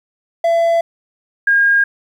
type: tone pair in turn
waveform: triangle / sine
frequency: 672 / 1621.5 Hz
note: E5 / G#6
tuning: +33 / -42 cents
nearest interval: octave + minor third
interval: 1525 cents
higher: second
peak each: -9 dBFS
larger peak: neither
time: 0.44-0.81 / 1.47-1.84 s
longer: neither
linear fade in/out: 5 ms
effects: 8-bit